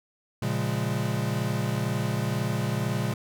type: chord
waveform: square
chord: Bb minor seventh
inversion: none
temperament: equal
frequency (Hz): 116.54 / 138.59 / 174.61 / 207.7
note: Bb2 / Db3 / F3 / Ab3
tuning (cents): 0 / 0 / 0 / 0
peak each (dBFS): -30 / -31 / -35 / -33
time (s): 0.42-3.14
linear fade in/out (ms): 5
effects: none